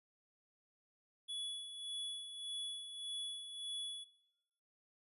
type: tone with tremolo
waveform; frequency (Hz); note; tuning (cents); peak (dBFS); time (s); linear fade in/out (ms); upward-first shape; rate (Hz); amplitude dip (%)
square; 3400; G#7; +40; -40; 1.28-4.05; 20; sine; 1.7; 55
effects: noise-tail reverb RT60 0.9 s tail -20 dB re dry + resampled to 32000 Hz